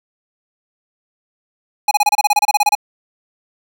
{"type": "tone bursts", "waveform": "square", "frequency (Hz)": 830.6, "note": "G#5", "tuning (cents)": 0, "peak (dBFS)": -10, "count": 15, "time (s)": [1.88, 2.752], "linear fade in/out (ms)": 5, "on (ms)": 32, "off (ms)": 28, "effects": []}